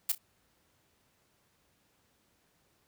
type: noise with echo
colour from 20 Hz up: blue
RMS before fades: -28 dBFS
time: 0.09-0.12 s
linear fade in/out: 5 ms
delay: 31 ms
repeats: 2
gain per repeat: -14 dB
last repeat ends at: 0.182 s
effects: pink hiss -71 dBFS RMS until 2.87 s + high-pass 60 Hz 12 dB/octave